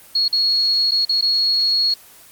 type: tone with dropouts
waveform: sine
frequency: 4324 Hz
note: C#8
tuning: 44 cents flat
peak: -14 dBFS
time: 0.15-1.94 s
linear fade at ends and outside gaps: 5 ms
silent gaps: 0.281-0.327 / 0.91-0.917 / 1.051-1.092 / 1.211-1.223 s
effects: white hiss -45 dBFS RMS until 2.31 s + Opus 24 kbps